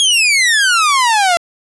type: exponential sweep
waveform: sawtooth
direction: down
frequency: 3343 to 671 Hz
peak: -6 dBFS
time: 0-1.37 s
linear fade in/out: 0 ms
effects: resampled to 24000 Hz